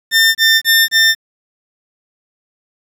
20% pulse tone bursts, 1800 Hz, A6, 39 cents sharp, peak -3 dBFS, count 4, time 0.11-1.151 s, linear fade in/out 50 ms, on 240 ms, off 27 ms, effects resampled to 32000 Hz + 7-bit

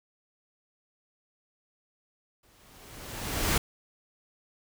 pink noise with exponential growth, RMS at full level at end -24 dBFS, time 2.43-3.58 s, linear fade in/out 5 ms, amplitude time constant 250 ms, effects none

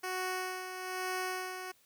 10% pulse tone with tremolo, 370 Hz, F#4, in tune, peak -25 dBFS, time 0.03-1.72 s, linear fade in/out 10 ms, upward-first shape sine, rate 1.1 Hz, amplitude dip 55%, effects white hiss -67 dBFS RMS until 1.85 s

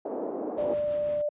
pink band-pass noise, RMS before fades -33 dBFS, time 0.05-0.74 s, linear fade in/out 5 ms, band 300 to 690 Hz, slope 24 dB/octave
brown noise with tremolo, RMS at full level -36 dBFS, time 0.57-1.22 s, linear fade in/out 10 ms, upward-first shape triangle, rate 6.1 Hz, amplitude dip 50%
sine tone, 592 Hz, D5, 14 cents sharp, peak -25 dBFS, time 0.58-1.29 s, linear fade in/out 5 ms
effects high-pass 150 Hz 12 dB/octave + resampled to 8000 Hz

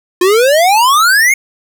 square exponential sweep, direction up, 349.2 to 2217 Hz, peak -7 dBFS, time 0.21-1.34 s, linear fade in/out 5 ms, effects none

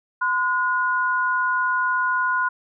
sine tone pair together, 1022.5 / 1446 Hz, C6 / F#6, -40 / -40 cents, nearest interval tritone, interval 600 cents, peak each -22 / -21 dBFS, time 0.21-2.49 s, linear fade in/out 10 ms, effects none

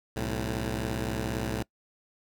10% pulse tone pair together, 63.75 / 110.1 Hz, C2 / A2, -44 / +2 cents, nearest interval major sixth, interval 946 cents, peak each -24 / -24 dBFS, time 0.16-1.63 s, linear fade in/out 5 ms, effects noise-tail reverb RT60 0.1 s tail -23 dB re dry

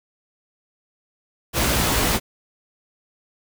pink noise with comb filter, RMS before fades -20 dBFS, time 1.53-2.2 s, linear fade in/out 50 ms, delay 18 ms, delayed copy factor +0.5, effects none

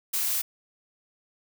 blue noise, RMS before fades -27 dBFS, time 0.13-0.42 s, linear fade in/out 10 ms, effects none

